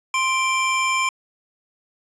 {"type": "tone pair together", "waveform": "square", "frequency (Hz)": [1046.4, 2349], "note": ["C6", "D7"], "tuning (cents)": [0, 0], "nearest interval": "octave + major second", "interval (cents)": 1400, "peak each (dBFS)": -22, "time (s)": [0.14, 1.09], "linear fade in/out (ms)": 2, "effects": ["resampled to 24000 Hz", "9-bit"]}